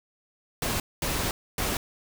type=noise bursts at uneven times; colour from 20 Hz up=pink; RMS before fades=-28 dBFS; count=3; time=0.62-0.8 / 1.02-1.31 / 1.58-1.77 s; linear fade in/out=2 ms; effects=none